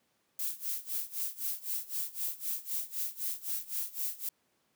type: noise with tremolo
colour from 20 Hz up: violet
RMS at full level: -33 dBFS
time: 0.39-4.29 s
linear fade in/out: 2 ms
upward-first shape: sine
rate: 3.9 Hz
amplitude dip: 90%
effects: pink hiss -74 dBFS RMS until 4.75 s + high-pass 150 Hz 12 dB/octave